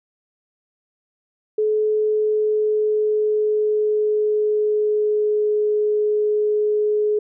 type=tone with pitch glide; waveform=sine; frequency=428.5 to 421.9 Hz; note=A4 to G#4; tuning=-46 to +27 cents; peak=-16 dBFS; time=1.58-7.19 s; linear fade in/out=5 ms; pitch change=-27 cents; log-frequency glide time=1.85-5.56 s; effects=none